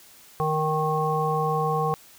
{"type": "harmonic tone", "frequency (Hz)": 155.56, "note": "D#3", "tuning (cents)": 0, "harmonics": [1, 3, 5, 7], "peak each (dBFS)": [-27, -27, -27, -27], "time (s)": [0.4, 1.94], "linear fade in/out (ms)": 0, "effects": ["white hiss -51 dBFS RMS until 2.18 s"]}